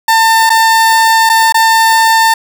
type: tone with dropouts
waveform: 30% pulse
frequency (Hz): 898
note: A5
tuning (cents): +35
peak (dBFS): -3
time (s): 0.08-2.34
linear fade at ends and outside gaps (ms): 5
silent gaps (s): 0.495-0.501 / 1.293-1.297 / 1.524-1.543
effects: none